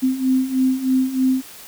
sine beating tone pair, 258 / 261.2 Hz, C4 / C4, -24 / -3 cents, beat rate 3.2 Hz, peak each -21 / -17 dBFS, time 0.02-1.42 s, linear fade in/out 20 ms, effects white hiss -40 dBFS RMS until 1.67 s

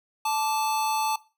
square tone pair together, 875 / 1168 Hz, A5 / D6, -10 / -10 cents, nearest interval perfect fourth, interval 500 cents, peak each -25 / -33 dBFS, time 0.25-1.16 s, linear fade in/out 5 ms, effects noise-tail reverb RT60 0.3 s tail -18 dB re dry

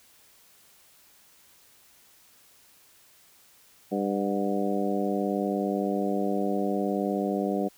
harmonic tone with a mistuned harmonic, 99.4 Hz, G2, 25 cents sharp, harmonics 2 / 3 / 4 / 5 / 6 / 7, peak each -29 / -31 / -32 / -33 / -34 / -34 dBFS, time 3.91-7.69 s, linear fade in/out 20 ms, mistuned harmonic 7, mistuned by +81 cents, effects white hiss -58 dBFS RMS until 7.77 s

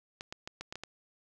clicks, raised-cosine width 0.2 ms, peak -23 dBFS, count 7, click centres 0.209 / 0.325 / 0.475 / 0.61 / 0.725 / 0.756 / 0.836 s, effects none

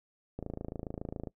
click train, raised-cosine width 2 ms, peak -24 dBFS, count 25, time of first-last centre 0.39-1.272 s, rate 27.2 Hz, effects noise-tail reverb RT60 0.1 s tail -21 dB re dry

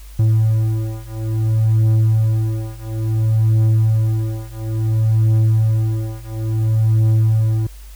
triangle beating tone pair, 110 / 110.58 Hz, A2 / A2, 0 / +9 cents, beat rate 0.58 Hz, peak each -15 / -14 dBFS, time 0.19-7.67 s, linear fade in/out 5 ms, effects added 50 Hz sine -34 dBFS peak until 7.95 s + white hiss -47 dBFS RMS until 7.95 s

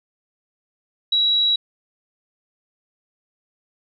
sine tone, 3886 Hz, B7, 29 cents flat, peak -15 dBFS, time 1.12-1.56 s, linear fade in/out 5 ms, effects none

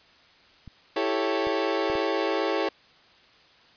clicks, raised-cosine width 5 ms, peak -30 dBFS, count 4, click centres 0.677 / 1.47 / 1.9 / 1.954 s
30% pulse chord, A dominant seventh, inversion second, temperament equal, 329.6 / 392 / 440 / 554.4 Hz, E4 / G4 / A4 / C#5, 0 / 0 / 0 / 0 cents, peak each -27 dBFS, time 0.96-2.69 s, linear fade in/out 5 ms
blue noise bursts, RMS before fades -41 dBFS, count 5, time 1.06-1.84 s, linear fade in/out 10 ms, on 76 ms, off 100 ms
effects white hiss -56 dBFS RMS until 3.76 s + resampled to 11025 Hz

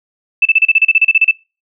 sine tone bursts, 2637 Hz, E7, in tune, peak -5 dBFS, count 14, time 0.42-1.312 s, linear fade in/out 5 ms, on 34 ms, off 32 ms, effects noise-tail reverb RT60 0.3 s tail -24 dB re dry

